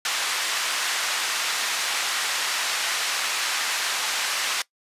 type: band-pass noise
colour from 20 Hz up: pink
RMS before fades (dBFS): -26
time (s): 0.05-4.62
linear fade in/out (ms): 2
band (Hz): 1300 to 7900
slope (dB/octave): 12
effects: noise-tail reverb RT60 0.1 s tail -20 dB re dry + resampled to 32000 Hz